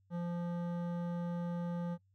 sine tone with hard clipping, 173.2 Hz, F3, 14 cents flat, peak -37 dBFS, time 0.1-1.98 s, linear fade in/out 50 ms, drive 13 dB, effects noise-tail reverb RT60 0.1 s tail -25 dB re dry + added 96 Hz sine -68 dBFS peak until 2.14 s

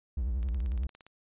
triangle tone with vibrato, 61.74 Hz, B1, in tune, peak -26 dBFS, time 0.17-0.87 s, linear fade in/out 5 ms, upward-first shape triangle, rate 11 Hz, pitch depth 270 cents each way
click train, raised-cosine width 0.2 ms, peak -34 dBFS, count 12, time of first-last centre 0.43-1.066 s, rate 17.3 Hz
effects resampled to 8000 Hz

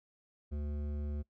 triangle tone with hard clipping, 73.4 Hz, D2, in tune, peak -37 dBFS, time 0.51-1.23 s, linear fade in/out 20 ms, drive 16 dB, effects noise-tail reverb RT60 0.1 s tail -22 dB re dry

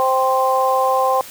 harmonic tone, 261.6 Hz, C4, in tune, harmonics 2 / 3 / 4, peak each -18 / -18 / -18 dBFS, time 0-1.21 s, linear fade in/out 0 ms, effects white hiss -37 dBFS RMS until 1.3 s

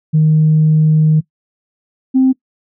sine tone pair in turn, 155.5 / 261.5 Hz, D#3 / C4, -1 / -1 cents, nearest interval major sixth, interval 900 cents, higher second, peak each -6 dBFS, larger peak neither, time 0.13-1.21 / 2.14-2.33 s, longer first, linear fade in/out 20 ms, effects noise-tail reverb RT60 0.1 s tail -21 dB re dry + tanh soft clip ceiling -3 dBFS

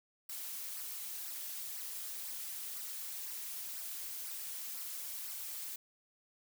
blue noise with flanger, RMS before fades -43 dBFS, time 0.29-5.76 s, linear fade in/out 5 ms, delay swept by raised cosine 0.28 to 6.18 ms, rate 2 Hz, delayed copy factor -0.6, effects none

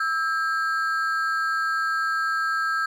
triangle ring-modulated tone, 1460 Hz, F#6, 24 cents flat, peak -17 dBFS, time 0-2.86 s, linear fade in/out 5 ms, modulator 148 Hz, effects none

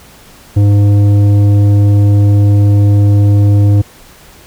sine tone with tanh clipping, 101.9 Hz, G#2, 32 cents flat, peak -6 dBFS, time 0.56-3.82 s, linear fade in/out 10 ms, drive 10 dB, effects pink hiss -39 dBFS RMS until 4.46 s

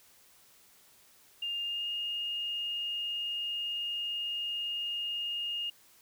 sine tone with pitch glide, 2810 to 2841 Hz, F7 to F7, +10 to +29 cents, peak -32 dBFS, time 1.42-5.7 s, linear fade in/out 5 ms, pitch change +19 cents, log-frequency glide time 1.63-1.88 s, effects white hiss -61 dBFS RMS until 6.01 s

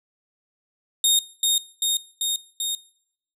20% pulse tone with echo, 3701 Hz, A#7, 13 cents flat, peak -10 dBFS, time 1.04-1.19 s, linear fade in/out 2 ms, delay 390 ms, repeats 4, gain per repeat -2 dB, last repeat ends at 2.75 s, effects noise-tail reverb RT60 0.7 s tail -23 dB re dry

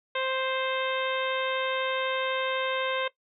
harmonic tone, 524 Hz, C5, 2 cents sharp, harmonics 1 / 2 / 3 / 4 / 5 / 6 / 7, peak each -30 / -33 / -35 / -36 / -37 / -38 / -38 dBFS, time 0.15-3.08 s, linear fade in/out 5 ms, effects noise-tail reverb RT60 0.1 s tail -17 dB re dry

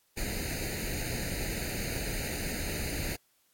pink noise with comb filter, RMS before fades -34 dBFS, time 0.17-3.16 s, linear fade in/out 5 ms, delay 0.45 ms, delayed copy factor +0.9, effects white hiss -70 dBFS RMS until 3.53 s + AAC 64 kbps

